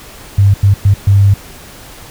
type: tone bursts at uneven times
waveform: sine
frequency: 99.4 Hz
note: G2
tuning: 25 cents sharp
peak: -4 dBFS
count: 4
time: 0.38-0.54 / 0.63-0.74 / 0.85-0.94 / 1.07-1.34 s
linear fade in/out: 5 ms
effects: pink hiss -34 dBFS RMS until 2.1 s